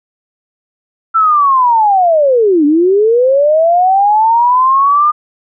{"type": "linear two-way sweep", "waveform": "sine", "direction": "down then up", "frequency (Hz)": [1345, 284.3, 1218], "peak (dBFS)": -6, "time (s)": [1.14, 5.12], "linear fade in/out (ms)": 20, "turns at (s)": 2.65, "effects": []}